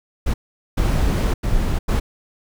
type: noise bursts at uneven times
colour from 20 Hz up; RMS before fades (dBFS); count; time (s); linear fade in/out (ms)
brown; -18; 4; 0.26-0.34 / 0.77-1.34 / 1.43-1.79 / 1.88-2; 10
effects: none